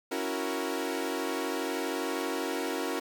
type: chord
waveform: sawtooth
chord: F# dominant seventh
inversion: second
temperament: equal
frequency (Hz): 277.2 / 329.6 / 370 / 466.2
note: C#4 / E4 / F#4 / A#4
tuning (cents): 0 / 0 / 0 / 0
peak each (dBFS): -32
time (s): 0.11-3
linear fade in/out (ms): 10
effects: 9-bit